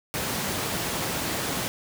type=high-pass noise; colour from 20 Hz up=pink; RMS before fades=-29 dBFS; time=0.14-1.68 s; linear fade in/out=0 ms; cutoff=100 Hz; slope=12 dB/octave; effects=none